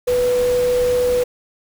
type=tone in noise; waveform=sine; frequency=493.9 Hz; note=B4; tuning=in tune; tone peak=-14 dBFS; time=0.07-1.24 s; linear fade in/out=10 ms; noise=pink; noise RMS=-30 dBFS; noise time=0.07-1.24 s; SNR=+13 dB; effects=none